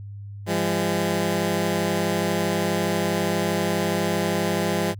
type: tone pair together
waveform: 15% pulse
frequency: 171.04 / 203.4 Hz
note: F3 / G#3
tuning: -36 / -36 cents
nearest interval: minor third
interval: 300 cents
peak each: -18 dBFS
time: 0.46-4.95 s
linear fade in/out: 50 ms
effects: added 101 Hz sine -34 dBFS peak until 4.99 s